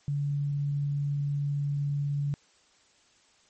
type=tone; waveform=sine; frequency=143.2 Hz; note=D3; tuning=43 cents flat; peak=-26 dBFS; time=0.08-2.34 s; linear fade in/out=0 ms; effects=white hiss -63 dBFS RMS until 3.49 s + MP3 32 kbps